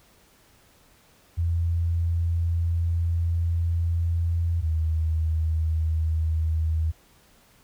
sine tone pair in turn, 84.4 / 79.81 Hz, E2 / D#2, +41 / +45 cents, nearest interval minor second, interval 96 cents, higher first, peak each -21 dBFS, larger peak neither, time 1.37-4.62 / 4.62-6.92 s, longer first, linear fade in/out 20 ms, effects pink hiss -58 dBFS RMS until 7.63 s

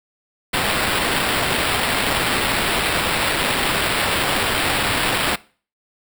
violet noise with sample-and-hold, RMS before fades -20 dBFS, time 0.53-5.36 s, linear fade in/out 10 ms, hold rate 6300 Hz, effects noise-tail reverb RT60 0.4 s tail -21 dB re dry

